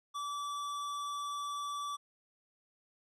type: tone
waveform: square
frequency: 1156 Hz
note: D6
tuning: 28 cents flat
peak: -37 dBFS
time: 0.14-1.97 s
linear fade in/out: 20 ms
effects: low-pass 9000 Hz 12 dB/octave